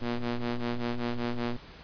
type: ring-modulated tone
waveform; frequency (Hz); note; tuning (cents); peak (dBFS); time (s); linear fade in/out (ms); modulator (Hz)
sawtooth; 119.4; A#2; +42; -22; 0.01-1.57; 10; 122
effects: pink hiss -49 dBFS RMS until 1.83 s + resampled to 11025 Hz